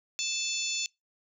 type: harmonic tone with a mistuned harmonic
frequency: 877 Hz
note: A5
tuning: 6 cents flat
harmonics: 3 / 4 / 5 / 6 / 7 / 8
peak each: -35 / -36 / -37 / -39 / -38 / -35 dBFS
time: 0.19-0.86 s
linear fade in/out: 0 ms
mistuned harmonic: 6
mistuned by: +18 cents
effects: noise-tail reverb RT60 0.2 s tail -25 dB re dry